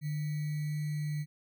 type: tone with sample-and-hold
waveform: sine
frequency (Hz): 150.3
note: D3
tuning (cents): +40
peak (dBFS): -31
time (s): 0.01-1.26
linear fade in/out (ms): 50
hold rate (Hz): 2100
effects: none